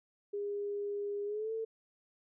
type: tone with pitch glide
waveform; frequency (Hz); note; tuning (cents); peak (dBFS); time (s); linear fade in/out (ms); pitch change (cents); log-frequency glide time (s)
sine; 407.4 to 446.8; G#4 to A4; -33 to +27; -34; 0.33-1.65; 10; +160; 1.25-1.52
effects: none